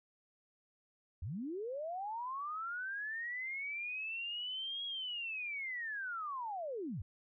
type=linear two-way sweep; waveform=sine; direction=up then down; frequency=69.1 to 3322 to 69.1 Hz; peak=-38 dBFS; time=1.22-7.02 s; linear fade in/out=5 ms; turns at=4.85 s; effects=none